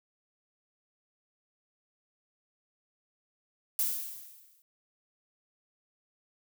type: noise with exponential decay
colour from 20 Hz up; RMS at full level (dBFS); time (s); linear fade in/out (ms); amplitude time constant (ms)
violet; -27; 3.79-4.62; 1; 180
effects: none